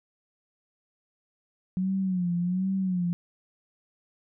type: tone with vibrato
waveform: sine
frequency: 182.7 Hz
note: F#3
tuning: 22 cents flat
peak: -24 dBFS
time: 1.77-3.13 s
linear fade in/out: 0 ms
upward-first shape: sine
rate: 1.3 Hz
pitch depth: 91 cents each way
effects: none